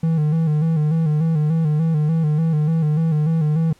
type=tone with vibrato; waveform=triangle; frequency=157 Hz; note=D#3; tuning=16 cents sharp; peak=-13 dBFS; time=0.03-3.73 s; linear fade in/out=5 ms; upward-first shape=square; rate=3.4 Hz; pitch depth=65 cents each way; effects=pink hiss -55 dBFS RMS until 3.79 s + low-pass 11000 Hz 12 dB/octave